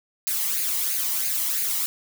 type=noise with flanger; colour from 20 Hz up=blue; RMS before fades=-25 dBFS; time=0.27-1.86 s; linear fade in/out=0 ms; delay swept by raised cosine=0.44 to 1.02 ms; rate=3 Hz; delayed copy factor=+0.55; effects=none